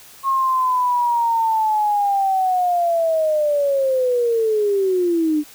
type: linear sweep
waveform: sine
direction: down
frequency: 1086 to 293.7 Hz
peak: -15 dBFS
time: 0.23-5.44 s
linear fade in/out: 50 ms
effects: white hiss -44 dBFS RMS until 5.54 s